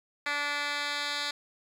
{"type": "tone with band-pass filter sweep", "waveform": "10% pulse", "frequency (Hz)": 290, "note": "D4", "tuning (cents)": -22, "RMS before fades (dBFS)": -32, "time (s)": [0.26, 1.31], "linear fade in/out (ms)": 5, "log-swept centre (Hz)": [2400, 3600], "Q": 1.9, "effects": ["10-bit"]}